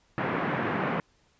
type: band-pass noise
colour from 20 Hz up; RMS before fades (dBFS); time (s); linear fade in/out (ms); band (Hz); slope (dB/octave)
pink; -29; 0.18-1; 0; 140 to 2100; 24
effects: pink hiss -66 dBFS RMS until 1.39 s + resampled to 16000 Hz